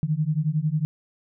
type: beating tone pair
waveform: sine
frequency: 148.5 / 159.5 Hz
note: D3 / D#3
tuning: +20 / +43 cents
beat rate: 11 Hz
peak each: -24 dBFS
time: 0.03-0.85 s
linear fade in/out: 0 ms
effects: none